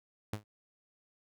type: tone with exponential decay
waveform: sawtooth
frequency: 105.4 Hz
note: G#2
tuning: 26 cents sharp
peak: -27 dBFS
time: 0.33-0.44 s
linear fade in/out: 5 ms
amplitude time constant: 23 ms
effects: none